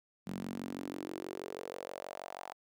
sawtooth tone with high-pass filter sweep, 46.25 Hz, F#1, in tune, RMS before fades -43 dBFS, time 0.26-2.54 s, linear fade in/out 20 ms, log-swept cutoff 190 to 800 Hz, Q 3.8, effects none

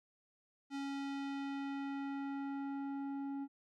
square tone with low-pass filter sweep, 277.2 Hz, C#4, in tune, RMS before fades -41 dBFS, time 0.7-3.48 s, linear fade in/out 50 ms, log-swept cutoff 5800 to 700 Hz, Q 0.81, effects none

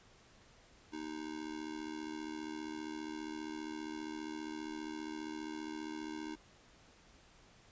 square tone with amplitude modulation, 311.1 Hz, D#4, in tune, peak -38 dBFS, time 0.92-6.36 s, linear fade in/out 20 ms, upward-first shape sine, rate 75 Hz, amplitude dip 85%, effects pink hiss -63 dBFS RMS until 7.71 s + resampled to 16000 Hz

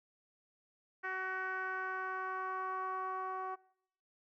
10% pulse tone with low-pass filter sweep, 375.8 Hz, F#4, 27 cents sharp, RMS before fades -39 dBFS, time 1.03-3.56 s, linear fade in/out 20 ms, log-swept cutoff 1700 to 980 Hz, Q 3.7, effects noise-tail reverb RT60 0.8 s tail -24 dB re dry

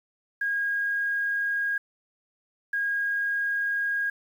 sine tone pair in turn, 1633 / 1633 Hz, G#6 / G#6, -30 / -30 cents, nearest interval unison, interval 0 cents, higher neither, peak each -24 dBFS, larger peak neither, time 0.41-1.78 / 2.73-4.1 s, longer neither, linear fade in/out 5 ms, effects 9-bit

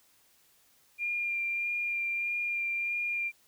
sine tone with vibrato, 2397 Hz, D7, 35 cents sharp, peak -29 dBFS, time 0.98-3.32 s, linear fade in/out 50 ms, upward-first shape sine, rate 1.6 Hz, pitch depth 14 cents each way, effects white hiss -65 dBFS RMS until 3.47 s

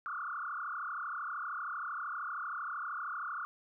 sine tone with frequency modulation, 1292 Hz, E6, 35 cents flat, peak -36 dBFS, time 0.06-3.45 s, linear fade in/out 0 ms, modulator 32.9 Hz, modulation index 5, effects none

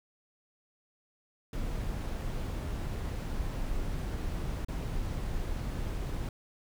brown noise with dropouts, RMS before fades -34 dBFS, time 1.53-6.29 s, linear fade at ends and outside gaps 2 ms, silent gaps 4.648-4.684 s, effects none

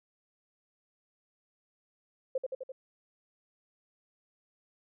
sine tone with echo, 523.3 Hz, C5, in tune, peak -27 dBFS, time 2.35-2.38 s, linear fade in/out 5 ms, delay 85 ms, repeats 4, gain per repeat -3 dB, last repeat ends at 2.72 s, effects none

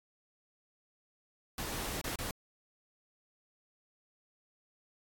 pink noise with dropouts, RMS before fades -38 dBFS, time 1.58-2.31 s, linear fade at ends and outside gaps 2 ms, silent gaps 2.014-2.041 / 2.158-2.187 s, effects AAC 64 kbps

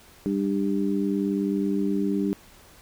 harmonic tone, 99.1 Hz, G2, 19 cents sharp, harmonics 2 / 3 / 4, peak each -25 / -26 / -30 dBFS, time 0.26-2.33 s, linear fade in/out 0 ms, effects pink hiss -52 dBFS RMS until 2.81 s

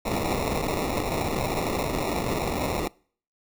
blue noise with sample-and-hold, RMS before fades -27 dBFS, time 0.05-2.88 s, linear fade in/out 10 ms, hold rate 1575 Hz, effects noise-tail reverb RT60 0.5 s tail -25 dB re dry

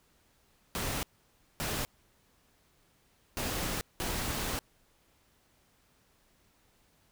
pink noise bursts at uneven times, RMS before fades -34 dBFS, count 4, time 0.75-1.03 / 1.6-1.85 / 3.37-3.81 / 4-4.59 s, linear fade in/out 0 ms, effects pink hiss -68 dBFS RMS until 7.11 s

